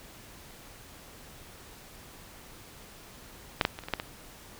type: clicks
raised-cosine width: 0.3 ms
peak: -6 / -7 / -22 / -29 / -21 / -10 / -17 dBFS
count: 7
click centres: 3.612 / 3.651 / 3.789 / 3.837 / 3.885 / 3.937 / 3.999 s
effects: pink hiss -50 dBFS RMS until 4.59 s